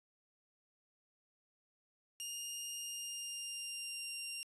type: tone with pitch glide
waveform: 15% pulse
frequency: 2825 to 2778 Hz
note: F7 to F7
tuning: +19 to -10 cents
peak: -34 dBFS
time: 2.2-4.43 s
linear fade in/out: 0 ms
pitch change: -29 cents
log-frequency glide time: 2.78-4.11 s
effects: resampled to 24000 Hz + 12-bit